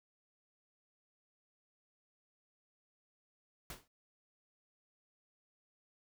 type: noise with exponential decay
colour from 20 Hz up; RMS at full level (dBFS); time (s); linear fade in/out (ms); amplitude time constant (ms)
pink; -42; 3.7-3.88; 2; 38
effects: none